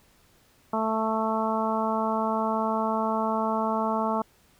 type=harmonic tone; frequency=220.7 Hz; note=A3; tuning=5 cents sharp; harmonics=1 / 2 / 3 / 4 / 5 / 6; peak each=-29 / -33 / -30 / -29 / -31 / -35 dBFS; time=0.73-4.22 s; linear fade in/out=5 ms; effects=pink hiss -61 dBFS RMS until 4.59 s